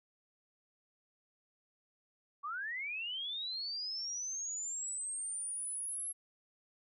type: linear sweep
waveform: sine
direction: up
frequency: 1108.7 to 11190 Hz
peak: -37 dBFS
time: 2.43-6.13 s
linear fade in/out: 20 ms
effects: none